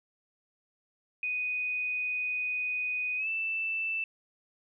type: tone with pitch glide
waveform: sine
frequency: 2489 to 2652 Hz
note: D#7 to E7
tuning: 0 to +10 cents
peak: -29 dBFS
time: 1.23-4.04 s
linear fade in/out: 2 ms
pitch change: +110 cents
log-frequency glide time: 3.17-3.28 s
effects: none